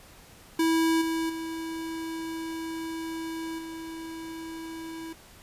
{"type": "tone with level steps", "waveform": "square", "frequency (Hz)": 326.2, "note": "E4", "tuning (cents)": -18, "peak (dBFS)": [-22, -27, -33, -37], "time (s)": [0.59, 5.13], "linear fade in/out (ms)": 5, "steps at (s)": [1.01, 1.29, 3.58], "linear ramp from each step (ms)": 10, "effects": ["pink hiss -52 dBFS RMS until 5.42 s", "resampled to 32000 Hz"]}